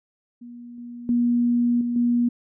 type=tone with level steps; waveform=sine; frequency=240 Hz; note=B3; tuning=49 cents flat; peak=-37 / -34 / -17 / -22 / -17 dBFS; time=0.41-2.29 s; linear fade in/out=10 ms; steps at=0.78 / 1.09 / 1.81 / 1.96 s; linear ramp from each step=2 ms; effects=none